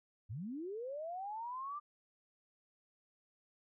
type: linear sweep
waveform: sine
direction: up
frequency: 87.31 to 1200 Hz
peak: -40 dBFS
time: 0.29-1.8 s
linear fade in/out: 20 ms
effects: none